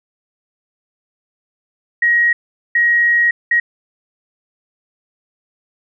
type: tone bursts at uneven times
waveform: sine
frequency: 1892 Hz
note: A#6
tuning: 25 cents sharp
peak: -10 dBFS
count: 3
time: 2.02-2.33 / 2.75-3.31 / 3.51-3.6 s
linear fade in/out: 5 ms
effects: none